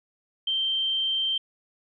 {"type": "tone", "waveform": "sine", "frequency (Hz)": 3136, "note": "G7", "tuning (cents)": 0, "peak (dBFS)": -23, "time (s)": [0.47, 1.38], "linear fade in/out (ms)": 5, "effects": []}